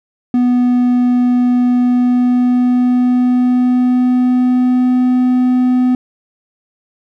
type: tone with pitch glide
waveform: triangle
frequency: 246.6 to 251.5 Hz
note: B3 to B3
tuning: -2 to +32 cents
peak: -7 dBFS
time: 0.34-5.95 s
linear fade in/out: 2 ms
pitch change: +34 cents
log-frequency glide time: 1.79-5.03 s
effects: none